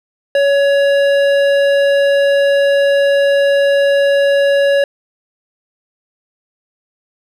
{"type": "tone with hard clipping", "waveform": "sine", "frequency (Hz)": 561, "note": "C#5", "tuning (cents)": 21, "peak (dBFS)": -11, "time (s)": [0.35, 4.84], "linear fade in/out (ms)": 2, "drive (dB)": 12, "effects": []}